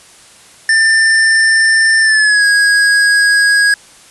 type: tone with pitch glide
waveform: square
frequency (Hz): 1788 to 1649.1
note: A6 to G#6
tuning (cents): +27 to -13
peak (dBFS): -8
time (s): 0.69-3.74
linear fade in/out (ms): 2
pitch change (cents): -140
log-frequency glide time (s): 2.01-2.45
effects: white hiss -41 dBFS RMS until 4.1 s + resampled to 24000 Hz